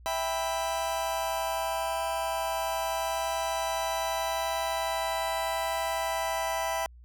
40% pulse chord, E minor, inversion none, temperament just, 659.3 / 791.1 / 988.9 Hz, E5 / G5 / B5, 0 / +16 / +2 cents, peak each -31 / -33 / -32 dBFS, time 0.06-6.86 s, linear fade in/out 0 ms, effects added 60 Hz sine -48 dBFS peak until 7.04 s

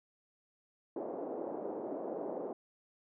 pink band-pass noise, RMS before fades -40 dBFS, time 0.96-2.53 s, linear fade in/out 5 ms, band 300 to 690 Hz, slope 24 dB/octave, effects none

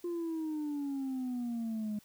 sine exponential sweep, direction down, 351.2 to 207.7 Hz, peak -31 dBFS, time 0.04-1.99 s, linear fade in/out 5 ms, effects tanh soft clip ceiling -32 dBFS + white hiss -63 dBFS RMS until 2.04 s

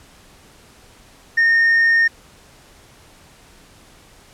sine tone with tanh clipping, 1834 Hz, A#6, 29 cents flat, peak -12 dBFS, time 1.37-2.08 s, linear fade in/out 10 ms, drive 1 dB, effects pink hiss -48 dBFS RMS until 4.33 s + low-pass 11000 Hz 12 dB/octave

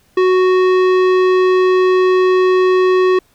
sine tone with tanh clipping, 370 Hz, F#4, in tune, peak -11 dBFS, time 0.17-3.19 s, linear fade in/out 5 ms, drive 16 dB, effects pink hiss -55 dBFS RMS until 3.34 s

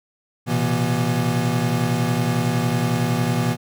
square tone cluster, 118 / 128.9 / 165.2 / 240 Hz, A#2 / C3 / E3 / B3, +22 / -26 / +4 / -49 cents, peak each -25 dBFS, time 0.46-3.57 s, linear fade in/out 50 ms, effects none

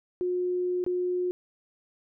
sine tone with dropouts, 360.1 Hz, F#4, 47 cents flat, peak -25 dBFS, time 0.21-1.31 s, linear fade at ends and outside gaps 0 ms, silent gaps 0.84-0.864 s, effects none

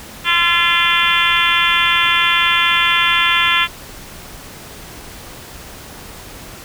harmonic tone with a mistuned harmonic, 344.5 Hz, F4, 24 cents flat, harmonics 3 / 4 / 5 / 6 / 7 / 8 / 9 / 10, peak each -20 / -20 / -20 / -20 / -20 / -20 / -20 / -20 dBFS, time 0.24-3.68 s, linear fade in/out 50 ms, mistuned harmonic 4, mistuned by -24 cents, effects pink hiss -35 dBFS RMS until 6.64 s

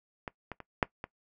clicks, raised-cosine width 0.5 ms, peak -21 / -23 / -28 / -8 / -22 dBFS, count 5, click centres 0.278 / 0.517 / 0.603 / 0.828 / 1.041 s, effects noise-tail reverb RT60 0.1 s tail -20 dB re dry

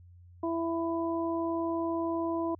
harmonic tone, 332.3 Hz, E4, 14 cents sharp, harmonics 1 / 2 / 3, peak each -30 / -35 / -36 dBFS, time 0.43-2.55 s, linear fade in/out 5 ms, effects added 88 Hz sine -51 dBFS peak until 2.59 s

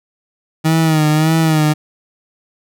30% pulse tone with vibrato, 157.1 Hz, D#3, 17 cents sharp, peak -8 dBFS, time 0.64-1.74 s, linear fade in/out 20 ms, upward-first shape sine, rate 1.7 Hz, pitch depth 58 cents each way, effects none

